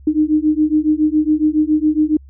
sine beating tone pair, 303 / 310.2 Hz, D#4 / D#4, -46 / -5 cents, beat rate 7.2 Hz, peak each -15 dBFS, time 0.07-2.17 s, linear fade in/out 5 ms, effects added 68 Hz sine -38 dBFS peak until 2.29 s

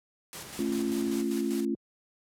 white noise with tremolo, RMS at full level -41 dBFS, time 0.33-1.65 s, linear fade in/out 0 ms, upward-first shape square, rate 5.1 Hz, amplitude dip 55%
pink noise, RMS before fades -45 dBFS, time 0.34-1.23 s, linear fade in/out 10 ms
sine chord, A augmented, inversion none, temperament just, 220 / 275 / 343.8 Hz, A3 / C#4 / E#4, 0 / -14 / -27 cents, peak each -31 dBFS, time 0.59-1.75 s, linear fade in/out 2 ms
effects high-pass 80 Hz 12 dB/octave + low-pass 12000 Hz 12 dB/octave

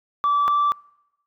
sine tone pair in turn, 1157 / 1165 Hz, D6 / D6, -26 / -14 cents, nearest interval unison, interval 12 cents, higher second, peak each -15 / -15 dBFS, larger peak neither, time 0.24-0.48 / 0.48-0.72 s, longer neither, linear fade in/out 0 ms, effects noise-tail reverb RT60 0.9 s tail -25 dB re dry + tanh soft clip ceiling -14 dBFS

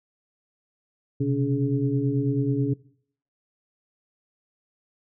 sine tone cluster, 127.2 / 136.4 / 282.7 / 420.8 Hz, C3 / C#3 / C#4 / G#4, -48 / -28 / +34 / +23 cents, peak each -26 / -27 / -25 / -30 dBFS, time 1.2-2.74 s, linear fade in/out 10 ms, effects noise-tail reverb RT60 0.6 s tail -22 dB re dry

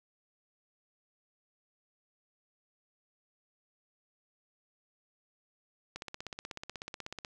click train, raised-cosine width 0.2 ms, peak -23 dBFS, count 22, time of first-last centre 5.96-7.248 s, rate 16.3 Hz, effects none

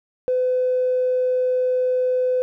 triangle tone with tanh clipping, 506 Hz, B4, 42 cents sharp, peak -17 dBFS, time 0.28-2.42 s, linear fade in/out 0 ms, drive 4 dB, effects none

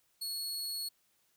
sawtooth tone, 4353 Hz, C#8, 32 cents flat, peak -33 dBFS, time 0.21-0.89 s, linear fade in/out 10 ms, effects white hiss -73 dBFS RMS until 1.36 s

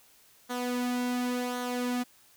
sawtooth tone with flanger, 246.9 Hz, B3, in tune, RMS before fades -31 dBFS, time 0.49-2.04 s, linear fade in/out 20 ms, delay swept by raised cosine 0.39 to 2.39 ms, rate 0.91 Hz, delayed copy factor -0.55, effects white hiss -60 dBFS RMS until 2.36 s

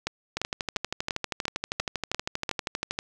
two click trains, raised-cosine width 0.2 ms, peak -11 / -10 dBFS, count 34 / 8, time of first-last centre 0.37-2.989 / 0.07-2.492 s, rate 12.6 / 2.89 Hz, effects none

